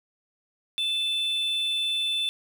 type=tone pair together; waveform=triangle; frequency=2637 / 3520 Hz; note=E7 / A7; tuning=0 / 0 cents; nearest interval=perfect fourth; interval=500 cents; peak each=-33 / -23 dBFS; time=0.78-2.29 s; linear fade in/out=0 ms; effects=9-bit